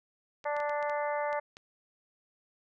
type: clicks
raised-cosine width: 0.2 ms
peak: -30 dBFS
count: 8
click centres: 0.442 / 0.566 / 0.602 / 0.695 / 0.827 / 0.897 / 1.329 / 1.569 s
type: harmonic tone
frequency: 293.7 Hz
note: D4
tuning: in tune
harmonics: 2 / 3 / 4 / 5 / 6 / 7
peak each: -32 / -34 / -40 / -44 / -42 / -43 dBFS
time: 0.45-1.4 s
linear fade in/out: 10 ms
effects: none